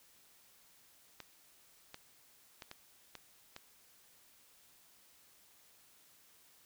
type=clicks; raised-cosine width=0.2 ms; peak=-29 dBFS; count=6; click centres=1.203 / 1.944 / 2.622 / 2.714 / 3.153 / 3.564 s; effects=white hiss -65 dBFS RMS until 6.65 s